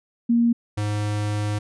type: tone pair in turn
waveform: sine / square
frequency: 234.8 / 104.59 Hz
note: A#3 / G#2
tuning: +13 / +13 cents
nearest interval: octave + major second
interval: 1400 cents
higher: first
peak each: -15 / -23 dBFS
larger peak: first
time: 0.29-0.53 / 0.77-1.59 s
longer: second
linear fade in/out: 10 ms
effects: resampled to 24000 Hz